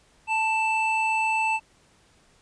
triangle tone pair together, 883 / 2649 Hz, A5 / E7, +6 / +8 cents, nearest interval octave + perfect fifth, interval 1902 cents, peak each -22 dBFS, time 0.27-1.6 s, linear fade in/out 50 ms, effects pink hiss -60 dBFS RMS until 2.41 s + resampled to 22050 Hz

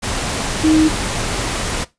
sine tone in noise, 313.1 Hz, D#4, 11 cents sharp, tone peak -9 dBFS, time 0.63-0.89 s, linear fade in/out 20 ms, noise pink, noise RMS -21 dBFS, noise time 0.02-1.85 s, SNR +9 dB, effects noise-tail reverb RT60 0.2 s tail -18 dB re dry + resampled to 22050 Hz

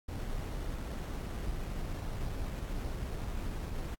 brown noise with sample-and-hold, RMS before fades -37 dBFS, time 0.08-3.95 s, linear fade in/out 10 ms, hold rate 4900 Hz, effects AAC 64 kbps

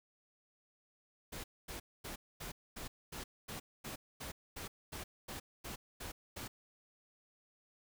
pink noise bursts, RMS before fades -45 dBFS, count 15, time 1.32-6.48 s, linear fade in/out 10 ms, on 120 ms, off 240 ms, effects none

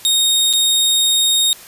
sawtooth tone with dropouts, 3720 Hz, A#7, 4 cents flat, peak -9 dBFS, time 0.05-1.53 s, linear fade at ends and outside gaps 0 ms, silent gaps 0.529-0.535 s, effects white hiss -39 dBFS RMS until 1.67 s + resampled to 32000 Hz

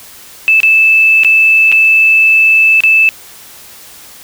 sine tone with dropouts, 2629 Hz, E7, 5 cents flat, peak -4 dBFS, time 0.48-3.09 s, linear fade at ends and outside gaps 0 ms, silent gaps 0.603-0.632 / 1.235-1.247 / 1.717-1.724 / 2.805-2.836 s, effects white hiss -35 dBFS RMS until 4.23 s

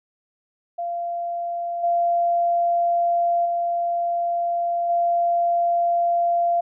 sine tone with level steps, 690 Hz, F5, 21 cents flat, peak -24 / -17 / -20 / -17 dBFS, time 0.78-6.61 s, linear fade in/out 10 ms, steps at 1.83 / 3.45 / 4.89 s, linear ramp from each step 10 ms, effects none

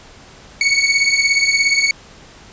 sawtooth beating tone pair, 2217 / 2234 Hz, C#7 / C#7, 0 / +13 cents, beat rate 17 Hz, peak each -12 dBFS, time 0.61-1.91 s, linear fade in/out 2 ms, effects pink hiss -42 dBFS RMS until 2.52 s + resampled to 16000 Hz

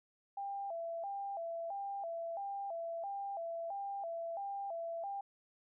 sine tone with vibrato, 730 Hz, F#5, 24 cents flat, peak -38 dBFS, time 0.37-5.21 s, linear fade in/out 5 ms, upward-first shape square, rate 1.5 Hz, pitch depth 150 cents each way, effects none

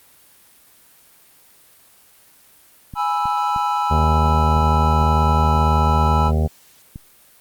clicks, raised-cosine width 5 ms, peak -20 dBFS, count 9, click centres 2.938 / 3.256 / 3.562 / 4.568 / 4.616 / 5.015 / 5.561 / 6.28 / 6.959 s
triangle chord, E major, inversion first, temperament equal, 830.6 / 987.8 / 1318.5 Hz, G#5 / B5 / E6, 0 / 0 / 0 cents, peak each -19 / -21 / -21 dBFS, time 2.95-6.32 s, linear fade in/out 50 ms
harmonic tone, 78.1 Hz, D#2, 7 cents sharp, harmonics 1 / 2 / 3 / 5 / 6 / 7 / 8 / 9 / 10, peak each -16 / -22 / -26 / -30 / -32 / -33 / -34 / -35 / -36 dBFS, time 3.9-6.48 s, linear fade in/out 20 ms
effects white hiss -51 dBFS RMS until 7.4 s + Opus 32 kbps

